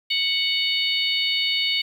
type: harmonic tone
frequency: 740 Hz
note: F#5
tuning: in tune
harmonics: 3 / 4 / 5 / 6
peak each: -26 / -24 / -26 / -27 dBFS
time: 0.1-1.82 s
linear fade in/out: 10 ms
effects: 8-bit